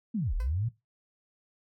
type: linear two-way sweep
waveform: sine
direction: down then up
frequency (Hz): 240.5 to 32.43 to 123.5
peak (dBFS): -27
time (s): 0.14-0.69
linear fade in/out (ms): 10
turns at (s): 0.34
type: tone with exponential decay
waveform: 15% pulse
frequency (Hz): 509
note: C5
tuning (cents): -48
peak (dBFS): -37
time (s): 0.4-0.54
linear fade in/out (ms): 1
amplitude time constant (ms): 29
effects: noise-tail reverb RT60 0.2 s tail -17 dB re dry